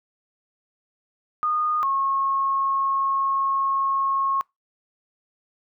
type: tone pair in turn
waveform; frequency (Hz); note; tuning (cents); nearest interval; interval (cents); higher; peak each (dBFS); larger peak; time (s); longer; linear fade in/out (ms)
sine; 1227 / 1088.7; D#6 / C#6; -25 / -32; major second; 207; first; -20; neither; 1.43-1.83 / 1.83-4.41; second; 0
effects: noise-tail reverb RT60 0.2 s tail -25 dB re dry